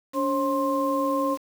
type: tone cluster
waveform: sine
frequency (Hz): 284.6 / 538 / 1055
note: C#4 / C5 / C6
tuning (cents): +46 / +48 / +14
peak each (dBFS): -26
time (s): 0.13-1.38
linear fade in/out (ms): 50
effects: 7-bit